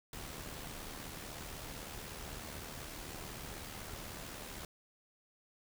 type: noise with amplitude modulation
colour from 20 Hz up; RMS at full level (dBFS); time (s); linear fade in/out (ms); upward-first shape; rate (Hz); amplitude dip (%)
pink; -44; 0.13-4.65; 2; sine; 76; 45
effects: none